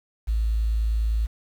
sine tone with quantisation, 54.9 Hz, A1, 3 cents flat, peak -20 dBFS, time 0.27-1.27 s, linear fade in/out 20 ms, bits 8, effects none

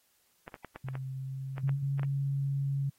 clicks, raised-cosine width 0.5 ms, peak -27 dBFS, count 10, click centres 0.479 / 0.542 / 0.647 / 0.76 / 0.886 / 0.954 / 1.581 / 1.693 / 1.995 / 2.032 s
sine tone with pitch glide, 132.3 to 134.22 Hz, C3 to C3, +20 to +45 cents, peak -35 dBFS, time 0.84-1.83 s, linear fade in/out 5 ms, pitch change +25 cents, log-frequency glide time 1.1-1.41 s
sine tone, 138.59 Hz, C#3, in tune, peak -28 dBFS, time 1.63-2.9 s, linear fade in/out 10 ms
effects white hiss -70 dBFS RMS until 2.98 s + AAC 48 kbps

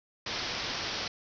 white low-pass noise, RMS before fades -35 dBFS, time 0.26-1.08 s, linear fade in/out 5 ms, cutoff 5700 Hz, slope 96 dB/octave, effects none

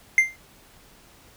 triangle tone with exponential decay, 2093 Hz, C7, in tune, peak -8 dBFS, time 0.18-0.36 s, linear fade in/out 1 ms, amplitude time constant 37 ms, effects pink hiss -53 dBFS RMS until 1.36 s

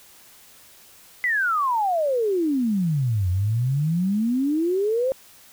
sine exponential two-way sweep, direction down then up, 2040 to 88.1 to 540 Hz, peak -19 dBFS, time 1.24-5.12 s, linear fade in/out 0 ms, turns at 3.29 s, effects white hiss -50 dBFS RMS until 5.52 s

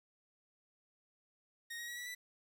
sawtooth tone with pitch steps, 1864.7 / 1891.8 / 1919.3 / 1947.3 / 1975.6 Hz, A#6 / A#6 / B6 / B6 / B6, 0 / +25 / -50 / -25 / 0 cents, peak -39 dBFS, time 1.7-2.15 s, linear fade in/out 10 ms, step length 90 ms, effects 11-bit

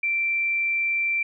sine tone, 2349 Hz, D7, in tune, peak -21 dBFS, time 0.03-1.23 s, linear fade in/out 5 ms, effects none

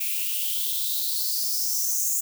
violet noise with high-pass filter sweep, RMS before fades -26 dBFS, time 0-2.21 s, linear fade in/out 10 ms, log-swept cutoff 2400 to 7100 Hz, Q 6.4, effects none

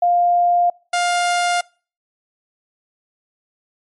sine / sawtooth tone pair in turn, 702 / 704.5 Hz, F5 / F5, +9 / +15 cents, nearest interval unison, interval 6 cents, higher second, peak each -12 dBFS, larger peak neither, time 0.02-0.7 / 0.93-1.61 s, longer neither, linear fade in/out 5 ms, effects noise-tail reverb RT60 0.4 s tail -26 dB re dry + MP3 48 kbps

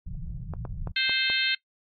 pink low-pass noise, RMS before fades -35 dBFS, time 0.06-0.92 s, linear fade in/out 10 ms, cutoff 180 Hz, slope 96 dB/octave
clicks, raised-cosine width 1 ms, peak -23 dBFS, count 5, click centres 0.537 / 0.652 / 0.873 / 1.095 / 1.3 s
harmonic tone, 523.3 Hz, C5, in tune, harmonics 3 / 4 / 5 / 6 / 7 / 8, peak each -30 / -30 / -30 / -30 / -30 / -30 dBFS, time 0.96-1.55 s, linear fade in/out 5 ms
effects noise-tail reverb RT60 0.1 s tail -19 dB re dry + AAC 64 kbps

